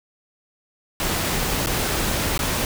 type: noise with dropouts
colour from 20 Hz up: pink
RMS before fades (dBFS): -23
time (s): 1-2.65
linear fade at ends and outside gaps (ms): 1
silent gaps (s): 1.661-1.67 / 2.378-2.391
effects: none